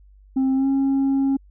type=tone with pitch glide; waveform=sine; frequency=264.8 to 272.1 Hz; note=C4 to C#4; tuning=+21 to -32 cents; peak=-14 dBFS; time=0.36-1.37 s; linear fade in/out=10 ms; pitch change=+47 cents; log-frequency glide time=0.55-0.67 s; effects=tanh soft clip ceiling -16 dBFS + added 49 Hz sine -47 dBFS peak until 1.5 s